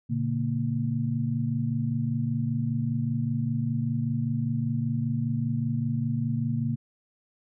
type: tone cluster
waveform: sine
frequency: 116.9 / 142 / 231 Hz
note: A#2 / C#3 / A#3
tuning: +5 / +42 / -16 cents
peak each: -29 dBFS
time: 0.09-6.76 s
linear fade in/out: 20 ms
effects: none